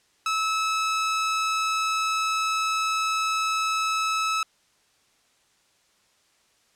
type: tone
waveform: sawtooth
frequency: 1300 Hz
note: E6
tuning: 24 cents flat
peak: -19 dBFS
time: 0.26-4.43 s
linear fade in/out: 2 ms
effects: white hiss -64 dBFS RMS until 6.75 s + low-pass 8000 Hz 12 dB/octave